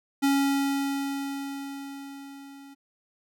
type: tone with level ramp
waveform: square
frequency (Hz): 277.3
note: C#4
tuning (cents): +1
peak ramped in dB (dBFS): -20 to -46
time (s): 0.22-2.75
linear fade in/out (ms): 20
effects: none